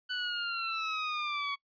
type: linear sweep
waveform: 20% pulse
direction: down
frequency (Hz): 1496 to 1118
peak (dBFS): -27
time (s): 0.09-1.56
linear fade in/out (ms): 20
effects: noise-tail reverb RT60 0.1 s tail -22 dB re dry + resampled to 11025 Hz